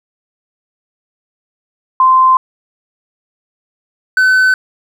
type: tone pair in turn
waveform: sine / triangle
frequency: 1039 / 1515.7 Hz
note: C6 / F#6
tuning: -12 / +41 cents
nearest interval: perfect fifth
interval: 653 cents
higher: second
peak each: -5 dBFS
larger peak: neither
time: 2-2.37 / 4.17-4.54 s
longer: neither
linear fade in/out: 2 ms
effects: none